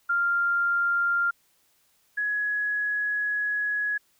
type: tone pair in turn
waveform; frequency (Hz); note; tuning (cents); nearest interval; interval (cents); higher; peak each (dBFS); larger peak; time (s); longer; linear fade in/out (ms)
sine; 1394 / 1678.8; F6 / G#6; -4 / +18; minor third; 322; second; -21 / -24; first; 0.09-1.31 / 2.17-3.98; second; 10
effects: white hiss -66 dBFS RMS until 4.19 s